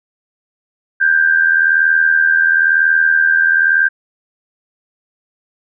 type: tone with amplitude modulation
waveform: sine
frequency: 1578 Hz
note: G6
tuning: 11 cents sharp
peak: -6 dBFS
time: 1-3.89 s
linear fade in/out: 20 ms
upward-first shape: sine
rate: 81 Hz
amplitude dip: 65%
effects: none